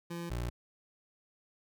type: tone pair in turn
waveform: 25% pulse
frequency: 170.8 / 59.73 Hz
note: F3 / A#1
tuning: -38 / +43 cents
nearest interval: octave + tritone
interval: 1819 cents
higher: first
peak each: -34 / -30 dBFS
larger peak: second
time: 0.1-0.3 / 0.3-0.5 s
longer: neither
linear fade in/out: 10 ms
effects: none